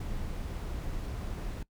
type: noise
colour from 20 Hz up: brown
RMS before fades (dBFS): -36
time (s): 0-1.63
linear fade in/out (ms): 5
effects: noise-tail reverb RT60 0.1 s tail -21 dB re dry